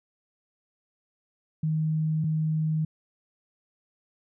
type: tone pair in turn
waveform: sine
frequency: 156.7 / 156.7 Hz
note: D#3 / D#3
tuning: +13 / +13 cents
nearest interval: unison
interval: 0 cents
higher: neither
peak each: -23 dBFS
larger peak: neither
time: 1.63-2.24 / 2.24-2.85 s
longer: neither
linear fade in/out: 5 ms
effects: none